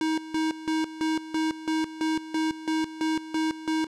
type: tone with tremolo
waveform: square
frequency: 316.6 Hz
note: D#4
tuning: 30 cents sharp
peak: -24 dBFS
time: 0.01-3.87 s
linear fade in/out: 2 ms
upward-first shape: square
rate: 3 Hz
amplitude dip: 80%
effects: low-pass 7000 Hz 12 dB/octave